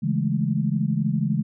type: chord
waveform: sine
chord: A major seventh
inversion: first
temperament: equal with one note detuned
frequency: 140.77 / 164.81 / 207.7 / 220 Hz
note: C#3 / E3 / G#3 / A3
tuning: +27 / 0 / 0 / 0 cents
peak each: -25 / -25 / -25 / -29 dBFS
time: 0.02-1.43 s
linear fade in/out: 20 ms
effects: none